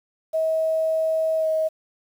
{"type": "tone with pitch glide", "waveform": "sine", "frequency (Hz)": [640, 633.4], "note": ["D#5", "D#5"], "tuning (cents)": [49, 31], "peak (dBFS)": -19, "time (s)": [0.33, 1.69], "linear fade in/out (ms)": 20, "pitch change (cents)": -18, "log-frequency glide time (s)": [1.37, 1.47], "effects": ["8-bit"]}